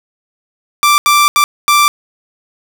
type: tone bursts at uneven times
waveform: sawtooth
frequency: 1174.7 Hz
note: D6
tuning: in tune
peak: -3 dBFS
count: 4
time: 0.83-0.98 / 1.06-1.28 / 1.36-1.44 / 1.68-1.88 s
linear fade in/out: 0 ms
effects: none